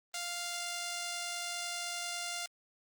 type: tone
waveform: 5% pulse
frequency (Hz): 698.5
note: F5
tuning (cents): 0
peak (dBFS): -25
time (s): 0.14-2.46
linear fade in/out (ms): 2
effects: Opus 24 kbps